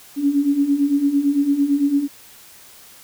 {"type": "beating tone pair", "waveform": "sine", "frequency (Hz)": [277.2, 286.1], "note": ["C#4", "D4"], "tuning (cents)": [0, -45], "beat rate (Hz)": 8.9, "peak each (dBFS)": [-21, -16], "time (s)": [0.16, 2.08], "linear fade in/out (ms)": 50, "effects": ["white hiss -45 dBFS RMS until 3.03 s"]}